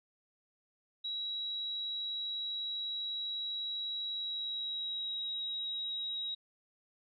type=tone with pitch glide; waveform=sine; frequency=3876 to 3827 Hz; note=B7 to A#7; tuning=-33 to +45 cents; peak=-35 dBFS; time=1.04-6.35 s; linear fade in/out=10 ms; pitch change=-22 cents; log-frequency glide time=4.1-5.25 s; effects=none